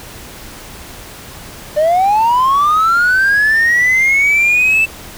triangle linear sweep, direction up, 587.3 to 2659 Hz, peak -6 dBFS, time 1.76-4.86 s, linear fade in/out 20 ms, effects tanh soft clip ceiling -4 dBFS + pink hiss -33 dBFS RMS until 5.17 s

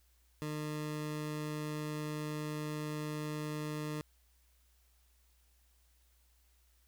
20% pulse tone, 151.6 Hz, D#3, 45 cents flat, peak -32 dBFS, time 0.42-4.01 s, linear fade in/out 0 ms, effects added 60 Hz sine -67 dBFS peak until 6.87 s + white hiss -73 dBFS RMS until 6.87 s

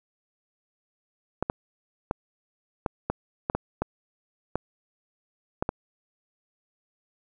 clicks, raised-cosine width 1 ms, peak -11 dBFS, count 11, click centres 1.426 / 1.499 / 2.111 / 2.862 / 3.1 / 3.499 / 3.55 / 3.82 / 4.556 / 5.625 / 5.691 s, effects none

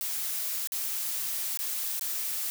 blue noise with dropouts, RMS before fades -32 dBFS, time 0.01-2.5 s, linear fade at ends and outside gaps 0 ms, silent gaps 0.673-0.721 / 1.573-1.59 / 1.995-2.01 s, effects none

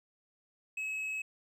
sine tone with hard clipping, 2571 Hz, E7, 44 cents flat, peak -35 dBFS, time 0.77-1.22 s, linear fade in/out 5 ms, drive 3 dB, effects none

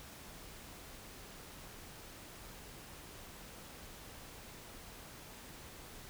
silence, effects pink hiss -52 dBFS RMS until 6.09 s

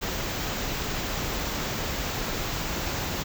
pink band-stop noise, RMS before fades -30 dBFS, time 0.01-3.24 s, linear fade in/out 20 ms, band 7700 to 13000 Hz, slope 96 dB/octave, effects none

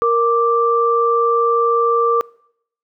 sine tone pair together, 466.6 / 1174.7 Hz, A#4 / D6, +2 / 0 cents, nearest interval octave + major third, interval 1598 cents, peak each -15 dBFS, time 0.02-2.21 s, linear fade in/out 0 ms, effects noise-tail reverb RT60 0.7 s tail -24 dB re dry

